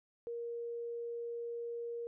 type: tone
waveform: sine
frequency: 470 Hz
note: A#4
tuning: 14 cents sharp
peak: -38 dBFS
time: 0.27-2.07 s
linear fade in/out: 0 ms
effects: none